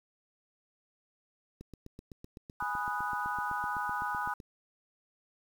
click train, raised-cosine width 3 ms, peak -33 dBFS, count 23, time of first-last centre 1.61-4.402 s, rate 7.88 Hz
sine chord, G# minor seventh, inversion none, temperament equal, 830.6 / 987.8 / 1244.5 / 1480 Hz, G#5 / B5 / D#6 / F#6, 0 / 0 / 0 / 0 cents, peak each -37 dBFS, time 2.6-4.34 s, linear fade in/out 5 ms
effects 9-bit

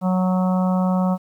harmonic tone, 184.6 Hz, F#3, 4 cents flat, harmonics 1 / 3 / 4 / 5 / 6 / 7, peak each -17 / -27 / -29 / -31 / -33 / -34 dBFS, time 0.01-1.18 s, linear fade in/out 50 ms, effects 9-bit

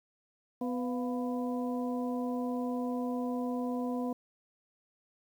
harmonic tone with a mistuned harmonic, 248.9 Hz, B3, 14 cents sharp, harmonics 1 / 2 / 3 / 4, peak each -32 / -38 / -42 / -44 dBFS, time 0.61-4.13 s, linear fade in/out 5 ms, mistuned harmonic 3, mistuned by -93 cents, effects 10-bit

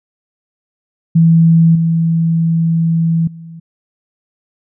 sine tone with level steps, 164.8 Hz, E3, in tune, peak -5 / -10 / -29 dBFS, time 1.15-3.6 s, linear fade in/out 10 ms, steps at 1.75 / 3.27 s, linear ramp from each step 5 ms, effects none

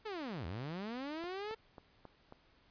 sawtooth linear two-way sweep, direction down then up, 450.3 to 76 to 450.3 Hz, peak -36 dBFS, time 0.05-1.55 s, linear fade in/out 10 ms, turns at 0.46 s
click train, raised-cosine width 1 ms, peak -36 dBFS, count 5, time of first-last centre 1.24-2.324 s, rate 3.69 Hz
effects pink hiss -68 dBFS RMS until 2.7 s + resampled to 11025 Hz

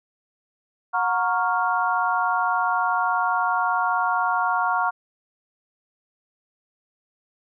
sine chord, Gb major seventh, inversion none, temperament equal with one note detuned, 727.3 / 932.3 / 1108.7 / 1396.9 Hz, Gb5 / Bb5 / Db6 / F6, -30 / 0 / 0 / 0 cents, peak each -25 dBFS, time 0.93-4.91 s, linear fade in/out 20 ms, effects none

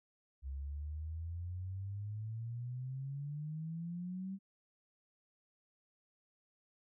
sine exponential sweep, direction up, 66.2 to 196 Hz, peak -39 dBFS, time 0.42-4.39 s, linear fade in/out 50 ms, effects none

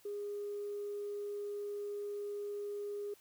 sine tone, 410 Hz, G#4, 22 cents flat, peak -37 dBFS, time 0.05-3.14 s, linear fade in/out 5 ms, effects tanh soft clip ceiling -33 dBFS + white hiss -65 dBFS RMS until 3.2 s

